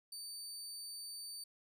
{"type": "tone", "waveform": "25% pulse", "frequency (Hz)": 4590, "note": "D8", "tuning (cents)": -40, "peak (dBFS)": -40, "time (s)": [0.12, 1.44], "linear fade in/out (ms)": 5, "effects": []}